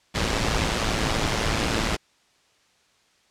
pink noise with amplitude modulation, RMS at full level -21 dBFS, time 0.14-1.97 s, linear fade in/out 20 ms, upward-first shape sine, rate 111 Hz, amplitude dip 60%, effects white hiss -62 dBFS RMS until 3.3 s + low-pass 6000 Hz 12 dB/octave

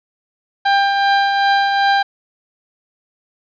30% pulse tone with tremolo, 795 Hz, G5, 24 cents sharp, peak -8 dBFS, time 0.65-2.03 s, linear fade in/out 10 ms, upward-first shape triangle, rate 2.6 Hz, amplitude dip 40%, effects resampled to 11025 Hz + 7-bit

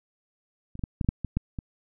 clicks, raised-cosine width 5 ms, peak -27 / -24 / -16 / -12 / -23 / -8 / -17 / -12 / -20 dBFS, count 9, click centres 0.754 / 0.793 / 0.838 / 1.012 / 1.046 / 1.089 / 1.247 / 1.37 / 1.588 s, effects none

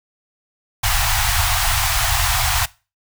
pink band-stop noise, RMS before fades -18 dBFS, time 0.83-2.66 s, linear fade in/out 10 ms, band 120 to 680 Hz, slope 96 dB/octave, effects noise-tail reverb RT60 0.3 s tail -20 dB re dry

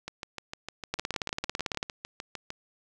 two click trains, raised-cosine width 0.2 ms, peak -19 / -12 dBFS, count 17 / 17, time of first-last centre 0.08-2.504 / 0.94-1.829 s, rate 6.6 / 18 Hz, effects none

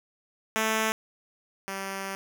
5% pulse tone pair in turn, 219.9 / 194.35 Hz, A3 / G3, -1 / -15 cents, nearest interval major second, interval 214 cents, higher first, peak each -13 / -21 dBFS, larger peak first, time 0.56-0.92 / 1.68-2.15 s, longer second, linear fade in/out 0 ms, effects none

